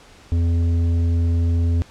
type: tone with tanh clipping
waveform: sine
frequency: 84.6 Hz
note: E2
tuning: 45 cents sharp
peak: -17 dBFS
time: 0.32-1.82 s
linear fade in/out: 0 ms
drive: 9 dB
effects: pink hiss -47 dBFS RMS until 1.9 s + low-pass 7000 Hz 12 dB/octave